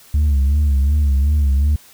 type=tone with vibrato; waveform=sine; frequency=71.2 Hz; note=C#2; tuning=47 cents sharp; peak=-9 dBFS; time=0.14-1.76 s; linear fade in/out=5 ms; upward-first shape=sine; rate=2.7 Hz; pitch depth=91 cents each way; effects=tanh soft clip ceiling -11 dBFS + white hiss -46 dBFS RMS until 1.93 s